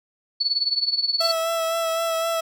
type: tone with tremolo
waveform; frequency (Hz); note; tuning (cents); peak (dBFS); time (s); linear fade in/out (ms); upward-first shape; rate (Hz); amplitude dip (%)
sine; 4435; C#8; 0; -16; 0.4-1.32; 10; triangle; 19; 90
type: tone with vibrato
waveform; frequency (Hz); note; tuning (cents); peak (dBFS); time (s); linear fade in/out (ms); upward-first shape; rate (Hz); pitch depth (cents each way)
30% pulse; 659.3; E5; 0; -19; 1.2-2.41; 10; sine; 3.9; 21
effects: none